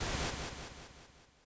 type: noise with echo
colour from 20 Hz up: pink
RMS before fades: -36 dBFS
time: 0-0.31 s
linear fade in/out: 10 ms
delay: 190 ms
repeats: 6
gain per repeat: -5 dB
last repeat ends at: 1.45 s
effects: resampled to 16000 Hz